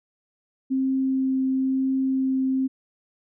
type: tone with vibrato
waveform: sine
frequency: 264.2 Hz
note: C4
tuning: 17 cents sharp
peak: -20 dBFS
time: 0.7-2.68 s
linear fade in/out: 20 ms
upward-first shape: triangle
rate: 1 Hz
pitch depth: 8 cents each way
effects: none